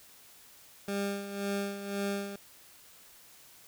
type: tone with tremolo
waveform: 20% pulse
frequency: 200 Hz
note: G3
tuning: 35 cents sharp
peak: -25 dBFS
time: 0.88-2.36 s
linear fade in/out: 2 ms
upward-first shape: sine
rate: 1.9 Hz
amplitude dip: 65%
effects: white hiss -56 dBFS RMS until 3.67 s